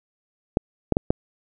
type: clicks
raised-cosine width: 2 ms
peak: -4 dBFS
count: 4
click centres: 0.571 / 0.923 / 0.969 / 1.105 s
effects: none